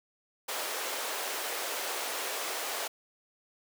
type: high-pass noise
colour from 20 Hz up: pink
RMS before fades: -35 dBFS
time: 0.48-2.88 s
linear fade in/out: 10 ms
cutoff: 430 Hz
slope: 24 dB/octave
effects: none